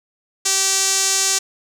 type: tone with band-pass filter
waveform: sawtooth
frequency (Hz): 386.9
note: G4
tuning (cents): -23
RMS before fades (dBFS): -18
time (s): 0.45-1.39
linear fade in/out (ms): 10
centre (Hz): 6700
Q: 2.5
effects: none